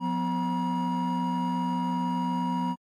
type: tone cluster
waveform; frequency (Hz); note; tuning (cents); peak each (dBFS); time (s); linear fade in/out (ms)
triangle; 178.6 / 250.2 / 958; F3 / B3 / A#5; +39 / +23 / +47; -27; 0-2.76; 50
effects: tanh soft clip ceiling -19 dBFS + AAC 48 kbps